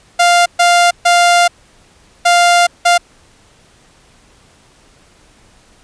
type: tone bursts at uneven times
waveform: sawtooth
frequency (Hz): 698.5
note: F5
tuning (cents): 0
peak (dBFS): -3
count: 5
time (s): 0.19-0.46 / 0.59-0.91 / 1.05-1.48 / 2.25-2.67 / 2.85-2.98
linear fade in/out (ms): 10
effects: pink hiss -48 dBFS RMS until 5.83 s + resampled to 22050 Hz